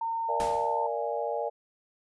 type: tone with pitch glide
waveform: sine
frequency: 912 to 898.9 Hz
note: A#5 to A5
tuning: -38 to +37 cents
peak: -28 dBFS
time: 0.01-0.87 s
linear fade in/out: 5 ms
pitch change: -25 cents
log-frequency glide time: 0.22-0.67 s
type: chord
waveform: sine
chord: Bb dominant seventh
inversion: none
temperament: equal with one note detuned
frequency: 466.2 / 587.3 / 681.3 / 830.6 Hz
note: Bb4 / D5 / F5 / Ab5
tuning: 0 / 0 / -43 / 0 cents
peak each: -33 / -33 / -35 / -34 dBFS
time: 0.28-1.5 s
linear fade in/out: 20 ms
type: noise with exponential decay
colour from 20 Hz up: pink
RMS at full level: -35 dBFS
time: 0.4-0.86 s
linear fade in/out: 0 ms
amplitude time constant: 100 ms
effects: resampled to 24000 Hz